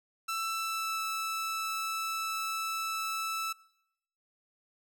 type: tone with pitch glide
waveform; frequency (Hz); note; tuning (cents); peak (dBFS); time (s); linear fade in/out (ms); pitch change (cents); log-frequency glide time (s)
sawtooth; 1330 to 1315.5; E6 to E6; +15 to -4; -28; 0.28-3.53; 10; -19; 0.43-1
effects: noise-tail reverb RT60 0.8 s tail -23 dB re dry